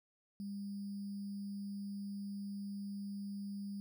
sine tone with sample-and-hold, 200 Hz, G3, 35 cents sharp, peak -40 dBFS, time 0.4-3.8 s, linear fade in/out 0 ms, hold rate 4900 Hz, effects none

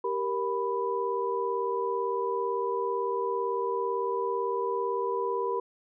sine tone cluster, 391.7 / 469.6 / 990 Hz, G4 / A#4 / B5, -1 / +13 / +4 cents, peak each -31 dBFS, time 0.04-5.6 s, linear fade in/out 5 ms, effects none

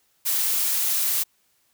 blue noise, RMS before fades -23 dBFS, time 0.25-1.24 s, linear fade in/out 20 ms, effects white hiss -66 dBFS RMS until 1.73 s

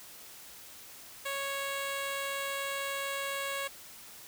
10% pulse tone, 553 Hz, C#5, 4 cents flat, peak -25 dBFS, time 1.25-3.68 s, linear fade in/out 10 ms, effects white hiss -50 dBFS RMS until 4.27 s

